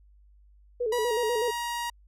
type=tone with vibrato; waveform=sine; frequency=459.8 Hz; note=A#4; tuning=24 cents flat; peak=-25 dBFS; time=0.8-1.51 s; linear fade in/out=10 ms; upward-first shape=square; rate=8.1 Hz; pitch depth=99 cents each way
type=tone with pitch glide; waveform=sawtooth; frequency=969 to 948.5 Hz; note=B5 to A#5; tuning=-33 to +30 cents; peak=-26 dBFS; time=0.92-1.9 s; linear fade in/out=5 ms; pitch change=-37 cents; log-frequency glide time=1.04-1.11 s
effects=added 50 Hz sine -54 dBFS peak until 2.07 s + resampled to 32000 Hz